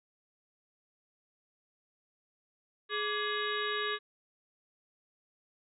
harmonic tone with a mistuned harmonic, 420 Hz, G#4, 19 cents sharp, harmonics 1 / 3 / 4 / 5 / 6 / 7 / 8 / 9, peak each -37 / -37 / -36 / -43 / -46 / -43 / -43 / -40 dBFS, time 2.89-3.99 s, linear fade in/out 50 ms, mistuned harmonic 3, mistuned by -130 cents, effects none

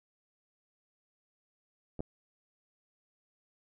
clicks, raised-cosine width 2 ms, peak -28 / -22 dBFS, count 2, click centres 1.993 / 2.005 s, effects none

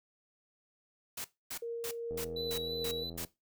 white noise bursts, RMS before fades -40 dBFS, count 7, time 1.17-3.248 s, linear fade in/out 5 ms, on 74 ms, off 260 ms
sine tone with tremolo, 466.2 Hz, A#4, in tune, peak -34 dBFS, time 1.62-3.04 s, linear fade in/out 5 ms, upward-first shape triangle, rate 2.6 Hz, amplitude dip 35%
click train, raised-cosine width 2 ms, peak -33 dBFS, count 96, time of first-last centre 2.11-3.249 s, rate 83.4 Hz
triangle tone with vibrato, 3951 Hz, B7, in tune, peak -37 dBFS, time 2.36-3.1 s, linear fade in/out 5 ms, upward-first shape sine, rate 3.1 Hz, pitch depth 23 cents each way
effects noise-tail reverb RT60 0.2 s tail -17 dB re dry

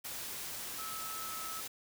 sine tone in noise, 1300 Hz, E6, 24 cents flat, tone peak -43 dBFS, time 0.78-1.61 s, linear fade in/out 10 ms, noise white, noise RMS -42 dBFS, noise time 0.04-1.68 s, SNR -4 dB, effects none

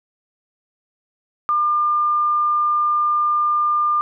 sine tone, 1200 Hz, D6, 37 cents sharp, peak -15 dBFS, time 1.49-4.01 s, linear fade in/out 0 ms, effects none

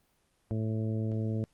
harmonic tone, 110 Hz, A2, in tune, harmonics 1 / 2 / 3 / 4 / 5 / 6, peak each -30 / -35 / -40 / -42 / -45 / -50 dBFS, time 0.51-1.44 s, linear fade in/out 0 ms, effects pink hiss -71 dBFS RMS until 1.53 s + Opus 24 kbps

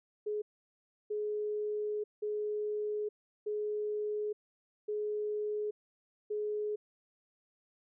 sine tone bursts at uneven times, 420.9 Hz, G#4, 23 cents sharp, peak -32 dBFS, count 6, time 0.26-0.42 / 1.1-2.04 / 2.22-3.09 / 3.46-4.33 / 4.88-5.71 / 6.3-6.76 s, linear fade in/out 10 ms, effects none

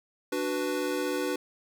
square chord, B minor, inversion first, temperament equal, 293.7 / 370 / 493.9 Hz, D4 / F#4 / B4, 0 / 0 / 0 cents, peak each -33 dBFS, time 0.32-1.36 s, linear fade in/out 5 ms, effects none

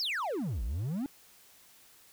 triangle exponential two-way sweep, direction down then up, 5570 to 50 to 293 Hz, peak -29 dBFS, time 0-1.06 s, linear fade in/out 0 ms, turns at 0.63 s, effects white hiss -59 dBFS RMS until 2.12 s

